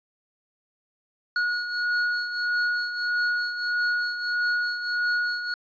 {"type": "beating tone pair", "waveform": "square", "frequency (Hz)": [1451, 1452.6], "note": ["F#6", "F#6"], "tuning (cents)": [-34, -32], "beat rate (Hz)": 1.6, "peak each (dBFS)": [-25, -32], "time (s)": [1.36, 5.54], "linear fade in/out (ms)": 2, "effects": ["resampled to 11025 Hz"]}